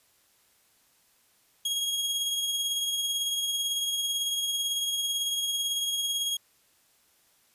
sawtooth tone with tremolo, 3286 Hz, G#7, 19 cents flat, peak -22 dBFS, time 1.65-6.37 s, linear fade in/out 5 ms, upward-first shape triangle, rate 18 Hz, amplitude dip 40%, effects white hiss -65 dBFS RMS until 7.54 s + resampled to 32000 Hz

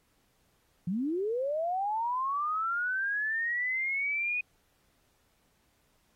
sine linear sweep, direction up, 163.7 to 2489 Hz, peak -28 dBFS, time 0.87-4.41 s, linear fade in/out 5 ms, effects pink hiss -71 dBFS RMS until 6.15 s + AAC 48 kbps

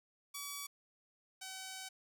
5% pulse tone pair in turn, 1141 / 759.8 Hz, C#6 / F#5, +50 / +46 cents, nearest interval perfect fifth, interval 704 cents, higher first, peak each -30 / -33 dBFS, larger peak first, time 0.34-0.67 / 1.41-1.89 s, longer second, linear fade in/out 10 ms, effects none

